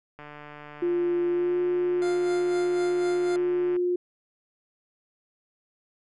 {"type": "click train", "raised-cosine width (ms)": 0.5, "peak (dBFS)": -28, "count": 530, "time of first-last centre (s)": [0.19, 3.764], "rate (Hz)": 148}
{"type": "tone with pitch glide", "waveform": "sine", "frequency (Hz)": [349.5, 356.4], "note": ["F4", "F4"], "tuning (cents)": [1, 35], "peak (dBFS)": -22, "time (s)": [0.82, 3.96], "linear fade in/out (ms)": 5, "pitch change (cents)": 34, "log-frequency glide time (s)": [1.28, 1.59]}
{"type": "tone with tremolo", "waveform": "25% pulse", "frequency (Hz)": 700, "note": "F5", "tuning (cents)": 4, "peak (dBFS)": -29, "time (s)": [2.02, 3.36], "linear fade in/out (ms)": 0, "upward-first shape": "sine", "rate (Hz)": 4, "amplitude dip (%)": 55}
{"effects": ["resampled to 24000 Hz"]}